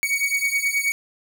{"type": "beating tone pair", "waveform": "45% pulse", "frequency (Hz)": [2238, 2247.4], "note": ["C#7", "C#7"], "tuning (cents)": [16, 23], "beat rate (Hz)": 9.4, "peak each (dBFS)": -23, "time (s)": [0.03, 0.92], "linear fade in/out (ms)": 0, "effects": []}